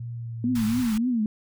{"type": "tone with pitch glide", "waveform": "sine", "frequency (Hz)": [118.2, 110.92], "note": ["A#2", "A2"], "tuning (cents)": [24, 14], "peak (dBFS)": -31, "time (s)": [0, 0.81], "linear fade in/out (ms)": 5, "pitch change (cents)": -110, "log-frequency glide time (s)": [0.12, 0.68]}
{"type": "tone with vibrato", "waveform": "sine", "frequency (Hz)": 233.1, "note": "A#3", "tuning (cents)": 0, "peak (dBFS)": -21, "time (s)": [0.44, 1.26], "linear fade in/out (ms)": 2, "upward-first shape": "triangle", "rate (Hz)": 3.5, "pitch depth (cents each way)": 180}
{"type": "band-stop noise", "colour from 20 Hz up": "pink", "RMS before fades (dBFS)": -37, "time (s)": [0.55, 0.98], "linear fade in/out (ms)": 5, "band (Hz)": [240, 840], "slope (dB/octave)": 48}
{"effects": []}